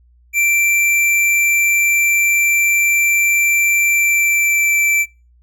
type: tone with pitch glide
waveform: square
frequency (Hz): 2349 to 2333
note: D7 to D7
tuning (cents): 0 to -12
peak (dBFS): -13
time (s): 0.33-5.06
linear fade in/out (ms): 50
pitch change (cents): -12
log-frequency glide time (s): 3.9-4.78
effects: noise-tail reverb RT60 0.3 s tail -25 dB re dry + added 60 Hz sine -48 dBFS peak until 5.42 s